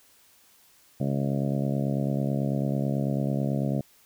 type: harmonic tone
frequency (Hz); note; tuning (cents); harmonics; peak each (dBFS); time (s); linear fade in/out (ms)
69.1; C#2; -5; 2 / 3 / 4 / 5 / 6 / 7 / 8 / 9 / 10; -27 / -29 / -33 / -40 / -40 / -44 / -37 / -37 / -43; 1-3.81; 5
effects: white hiss -59 dBFS RMS until 4.05 s